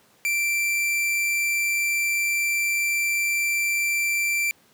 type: tone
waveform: 45% pulse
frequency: 2349 Hz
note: D7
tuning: in tune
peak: -21 dBFS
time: 0.25-4.51 s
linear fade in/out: 0 ms
effects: pink hiss -58 dBFS RMS until 4.73 s + high-pass 150 Hz 12 dB/octave